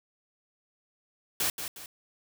white noise with echo, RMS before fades -28 dBFS, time 1.4-1.5 s, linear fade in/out 2 ms, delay 180 ms, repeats 2, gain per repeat -8 dB, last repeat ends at 1.86 s, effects none

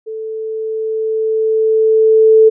sine tone with level ramp, 440 Hz, A4, in tune, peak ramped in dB -22 to -3 dBFS, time 0.06-2.5 s, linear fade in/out 20 ms, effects none

